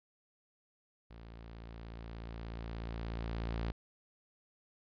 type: tone with level ramp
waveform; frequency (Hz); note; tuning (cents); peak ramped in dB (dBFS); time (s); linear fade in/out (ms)
sawtooth; 56.7; A#1; -47; -46 to -30; 1.1-3.72; 10
effects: resampled to 11025 Hz